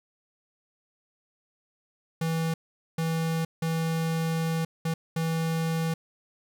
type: tone bursts at uneven times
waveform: square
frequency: 163.1 Hz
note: E3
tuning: 18 cents flat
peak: -26 dBFS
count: 5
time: 2.21-2.54 / 2.98-3.45 / 3.62-4.65 / 4.85-4.94 / 5.16-5.94 s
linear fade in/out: 5 ms
effects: 10-bit